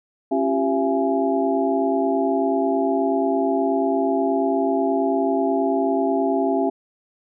sine tone cluster, 272.1 / 342.2 / 390.6 / 675 / 836 Hz, C#4 / F4 / G4 / E5 / G#5, -32 / -35 / -6 / +41 / +11 cents, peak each -22 / -29 / -23 / -23 / -28 dBFS, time 0.31-6.7 s, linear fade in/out 10 ms, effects none

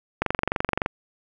click train, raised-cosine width 0.5 ms, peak -7 dBFS, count 16, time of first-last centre 0.22-0.861 s, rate 23.4 Hz, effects none

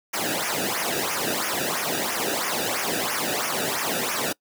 pink noise with flanger, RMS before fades -26 dBFS, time 0.13-4.33 s, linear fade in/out 10 ms, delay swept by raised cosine 0.24 to 0.96 ms, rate 3 Hz, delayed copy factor -0.85, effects noise-tail reverb RT60 0.1 s tail -24 dB re dry + high-pass 150 Hz 12 dB/octave

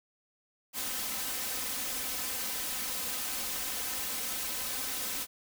white noise with comb filter, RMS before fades -35 dBFS, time 0.73-5.27 s, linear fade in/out 50 ms, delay 3.9 ms, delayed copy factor +0.7, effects none

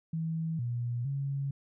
sine tone with pitch steps, 162.2 / 120.2 / 138.7 Hz, E3 / B2 / C#3, -28 / -46 / +1 cents, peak -30 dBFS, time 0.13-1.51 s, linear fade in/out 5 ms, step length 460 ms, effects none

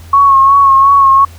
sine tone with vibrato, 1099 Hz, C#6, 15 cents flat, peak -3 dBFS, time 0.13-1.25 s, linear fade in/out 5 ms, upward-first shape sine, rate 2.8 Hz, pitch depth 35 cents each way, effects added 84 Hz sine -31 dBFS peak until 1.38 s + pink hiss -40 dBFS RMS until 1.38 s

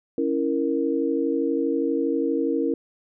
sine chord, A# diminished, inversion first, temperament equal, 277.2 / 329.6 / 466.2 Hz, C#4 / E4 / A#4, 0 / 0 / 0 cents, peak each -25 dBFS, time 0.18-2.74 s, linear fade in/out 2 ms, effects none

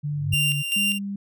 sine tone with vibrato, 145.6 Hz, D3, 15 cents flat, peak -24 dBFS, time 0.03-0.63 s, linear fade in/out 20 ms, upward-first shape sine, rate 3.2 Hz, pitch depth 21 cents each way
sine tone with exponential growth, 100.2 Hz, G2, 38 cents sharp, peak -19 dBFS, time 0.06-0.34 s, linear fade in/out 5 ms, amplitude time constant 60 ms
45% pulse tone with tremolo, 2783 Hz, F7, 7 cents flat, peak -20 dBFS, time 0.32-0.99 s, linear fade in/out 20 ms, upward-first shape square, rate 2.5 Hz, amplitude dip 55%
sine tone, 199.3 Hz, G3, 29 cents sharp, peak -27 dBFS, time 0.76-1.16 s, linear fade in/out 5 ms
effects none

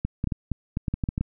clicks, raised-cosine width 5 ms, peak -13 dBFS, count 12, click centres 0.05 / 0.241 / 0.273 / 0.322 / 0.517 / 0.771 / 0.882 / 0.94 / 1.038 / 1.089 / 1.179 / 1.21 s, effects none

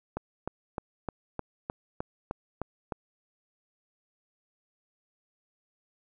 click train, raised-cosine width 1 ms, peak -18 dBFS, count 10, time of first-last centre 0.17-2.922 s, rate 3.27 Hz, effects none

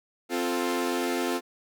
sawtooth chord, F major, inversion second, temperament equal, 261.6 / 349.2 / 440 Hz, C4 / F4 / A4, 0 / 0 / 0 cents, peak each -26 / -25 / -29 dBFS, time 0.29-1.41 s, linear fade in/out 50 ms, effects none

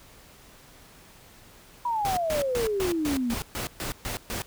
sine exponential sweep, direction down, 985 to 226 Hz, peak -24 dBFS, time 1.85-3.34 s, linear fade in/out 5 ms
pink noise bursts, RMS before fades -32 dBFS, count 10, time 2.05-4.42 s, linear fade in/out 0 ms, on 120 ms, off 130 ms
effects pink hiss -52 dBFS RMS until 4.46 s

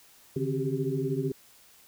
sine tone cluster, 141 / 154.2 / 267.9 / 384 / 399.6 Hz, C#3 / D#3 / C4 / G4 / G4, +30 / -15 / +41 / -36 / +33 cents, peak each -32 / -35 / -33 / -33 / -33 dBFS, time 0.36-1.32 s, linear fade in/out 5 ms, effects white hiss -57 dBFS RMS until 1.87 s

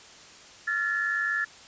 sine tone cluster, 1379 / 1727 / 1827 Hz, F6 / A6 / A#6, -22 / -33 / -35 cents, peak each -32 / -26 / -34 dBFS, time 0.67-1.45 s, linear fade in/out 10 ms, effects white hiss -49 dBFS RMS until 1.67 s + resampled to 16000 Hz

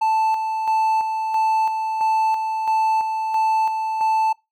triangle tone with tremolo, 880 Hz, A5, in tune, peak -14 dBFS, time 0.01-4.33 s, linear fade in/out 10 ms, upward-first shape square, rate 1.5 Hz, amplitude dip 45%, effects noise-tail reverb RT60 0.2 s tail -23 dB re dry

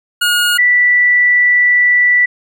25% pulse / sine tone pair in turn, 1437 / 1965.4 Hz, F6 / B6, +49 / -9 cents, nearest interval perfect fourth, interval 542 cents, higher second, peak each -7 dBFS, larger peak neither, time 0.21-0.58 / 0.58-2.26 s, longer second, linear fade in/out 10 ms, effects none

